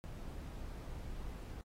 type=noise; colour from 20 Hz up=brown; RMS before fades=-45 dBFS; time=0.04-1.61 s; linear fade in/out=0 ms; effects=AAC 48 kbps